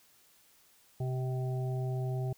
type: harmonic tone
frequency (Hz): 128.7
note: C3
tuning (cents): -28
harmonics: 1 / 3 / 5 / 6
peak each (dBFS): -31 / -41 / -45 / -47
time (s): 1-2.33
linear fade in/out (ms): 5
effects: white hiss -64 dBFS RMS until 2.37 s